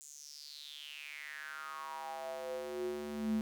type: tone with high-pass filter sweep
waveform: square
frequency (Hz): 73.42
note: D2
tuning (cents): 0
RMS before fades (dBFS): -42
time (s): 0.01-3.41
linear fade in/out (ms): 0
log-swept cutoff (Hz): 7400 to 200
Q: 6.7
effects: none